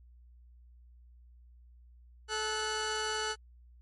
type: tone pair together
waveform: 15% pulse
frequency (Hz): 434.2 / 1481.3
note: A4 / F#6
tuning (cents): -23 / +2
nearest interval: octave + major sixth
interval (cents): 2125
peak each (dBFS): -28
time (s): 2.28-3.36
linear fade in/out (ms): 50
effects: added 60 Hz sine -54 dBFS peak until 3.81 s + MP3 48 kbps

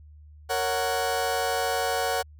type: chord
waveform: sawtooth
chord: F# major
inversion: first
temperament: just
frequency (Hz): 462.5 / 555 / 740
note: A#4 / C#5 / F#5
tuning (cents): -14 / +2 / 0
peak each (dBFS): -26 / -26 / -23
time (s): 0.49-2.23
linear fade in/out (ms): 20
effects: added 75 Hz sine -46 dBFS peak until 2.39 s

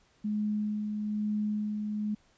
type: tone with tremolo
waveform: sine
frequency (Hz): 210.6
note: G#3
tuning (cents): +24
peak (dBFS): -27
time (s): 0.24-2.15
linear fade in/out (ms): 10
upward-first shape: sine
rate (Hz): 1.1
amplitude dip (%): 35
effects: pink hiss -66 dBFS RMS until 2.37 s + resampled to 16000 Hz

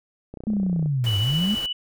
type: click train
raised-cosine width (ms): 2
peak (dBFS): -23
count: 17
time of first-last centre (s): 0.34-0.859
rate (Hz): 30.8
type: linear two-way sweep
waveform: sine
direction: down then up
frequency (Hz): 220 to 96.5 to 220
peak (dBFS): -20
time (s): 0.47-1.55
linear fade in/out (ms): 5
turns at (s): 1.18
type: noise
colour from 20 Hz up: pink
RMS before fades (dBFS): -37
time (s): 1.04-1.66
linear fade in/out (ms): 0
type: tone with tremolo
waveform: sine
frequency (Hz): 2960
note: F#7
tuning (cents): 0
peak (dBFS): -23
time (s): 1.06-1.73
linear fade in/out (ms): 10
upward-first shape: sine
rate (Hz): 14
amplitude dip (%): 35
effects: none

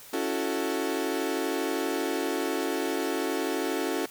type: chord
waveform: 35% pulse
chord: F# minor seventh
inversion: second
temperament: equal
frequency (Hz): 277.2 / 329.6 / 370 / 440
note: C#4 / E4 / F#4 / A4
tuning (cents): 0 / 0 / 0 / 0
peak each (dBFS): -31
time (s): 0.13-4.06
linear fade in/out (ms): 5
effects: white hiss -48 dBFS RMS until 4.1 s

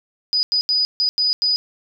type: tone bursts at uneven times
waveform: sine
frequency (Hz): 4960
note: D#8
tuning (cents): -6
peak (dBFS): -15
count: 6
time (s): 0.33-0.43 / 0.52-0.61 / 0.69-0.85 / 1-1.09 / 1.18-1.33 / 1.42-1.56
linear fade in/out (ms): 0
effects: none

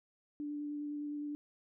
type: tone with vibrato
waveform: sine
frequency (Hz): 293.7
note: D4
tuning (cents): 0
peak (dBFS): -37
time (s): 0.4-1.35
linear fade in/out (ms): 0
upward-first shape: square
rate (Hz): 9.8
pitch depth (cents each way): 8
effects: none

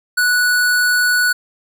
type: tone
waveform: square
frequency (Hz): 1475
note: F#6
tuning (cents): -6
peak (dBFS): -13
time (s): 0.17-1.33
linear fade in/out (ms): 10
effects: none

